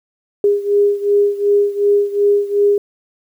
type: beating tone pair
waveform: sine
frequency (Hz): 406.5 / 409.2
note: G#4 / G#4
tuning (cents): -37 / -26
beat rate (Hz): 2.7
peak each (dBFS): -13 / -16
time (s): 0.44-2.78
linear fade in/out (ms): 2
effects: 8-bit